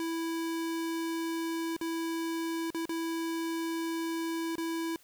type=tone with dropouts; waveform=square; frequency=329.6 Hz; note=E4; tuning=in tune; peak=-32 dBFS; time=0-4.96 s; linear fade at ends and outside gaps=1 ms; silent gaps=1.765-1.812 / 2.704-2.746 / 2.855-2.893 / 4.555-4.581 s; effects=white hiss -61 dBFS RMS until 5.03 s